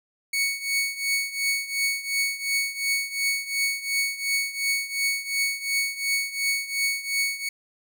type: tone with tremolo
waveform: sawtooth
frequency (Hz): 2223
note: C#7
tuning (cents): +4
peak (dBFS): -17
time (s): 0.33-7.49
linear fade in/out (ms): 5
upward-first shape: triangle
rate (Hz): 2.8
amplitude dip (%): 85
effects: none